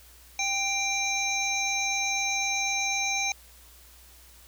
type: harmonic tone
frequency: 788 Hz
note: G5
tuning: 9 cents sharp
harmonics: 1 / 3 / 5 / 7 / 8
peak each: -33 / -28 / -35 / -39 / -31 dBFS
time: 0.39-3.32 s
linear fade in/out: 2 ms
effects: added 60 Hz sine -54 dBFS peak until 4.47 s + white hiss -54 dBFS RMS until 4.47 s